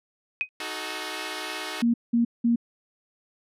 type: tone with exponential decay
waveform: sine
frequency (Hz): 2510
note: D#7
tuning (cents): +15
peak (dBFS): -18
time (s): 0.41-0.49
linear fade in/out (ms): 0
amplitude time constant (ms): 16
type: chord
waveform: 5% pulse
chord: D# diminished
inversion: none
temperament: equal with one note detuned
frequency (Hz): 311.1 / 370 / 432.2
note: D#4 / F#4 / A4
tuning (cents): 0 / 0 / -31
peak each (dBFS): -24 / -24 / -25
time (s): 0.6-1.82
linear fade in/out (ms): 2
type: tone bursts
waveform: sine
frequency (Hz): 234.8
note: A#3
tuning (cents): +13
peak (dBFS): -18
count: 3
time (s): 1.82-2.56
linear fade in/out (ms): 10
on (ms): 120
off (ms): 190
effects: low-pass 11000 Hz 12 dB/octave